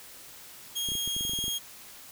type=tone; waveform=sawtooth; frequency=3262 Hz; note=G#7; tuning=32 cents flat; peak=-26 dBFS; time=0.75-1.59 s; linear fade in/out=20 ms
type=clicks; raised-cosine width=3 ms; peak=-28 dBFS; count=12; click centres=0.888 / 0.919 / 0.953 / 1.076 / 1.165 / 1.209 / 1.251 / 1.295 / 1.335 / 1.389 / 1.441 / 1.481 s
effects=white hiss -48 dBFS RMS until 2.11 s